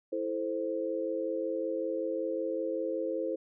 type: chord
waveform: sine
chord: A minor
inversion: second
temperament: equal with one note detuned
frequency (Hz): 329.6 / 438 / 523.3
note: E4 / A4 / C5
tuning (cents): 0 / -8 / 0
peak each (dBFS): -35 / -36 / -33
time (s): 0.12-3.36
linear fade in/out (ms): 10
effects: none